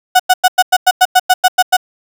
35% pulse tone bursts, 737 Hz, F#5, 7 cents flat, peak -3 dBFS, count 12, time 0.15-1.769 s, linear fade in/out 10 ms, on 46 ms, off 97 ms, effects 7-bit

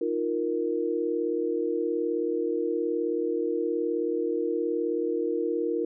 sine chord, Eb suspended second, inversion none, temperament just, 311.1 / 350 / 466.7 Hz, Eb4 / F4 / Bb4, 0 / +4 / +2 cents, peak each -31 / -29 / -28 dBFS, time 0.01-5.85 s, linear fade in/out 5 ms, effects none

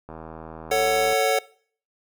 click train, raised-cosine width 1 ms, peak -24 dBFS, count 84, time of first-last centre 0.09-1.128 s, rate 80 Hz
square chord, F# minor, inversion first, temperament just, 444 / 555 / 740 Hz, A4 / C#5 / F#5, +16 / +2 / 0 cents, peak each -24 dBFS, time 0.71-1.39 s, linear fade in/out 5 ms
effects noise-tail reverb RT60 0.5 s tail -21 dB re dry

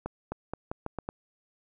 accelerating click train, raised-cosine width 1 ms, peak -19 dBFS, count 7, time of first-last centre 0.06-1.089 s, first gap 260 ms, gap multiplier 0.83, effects none

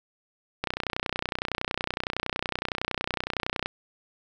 click train, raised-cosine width 0.3 ms, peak -11 dBFS, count 94, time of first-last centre 0.64-3.659 s, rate 30.8 Hz, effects none

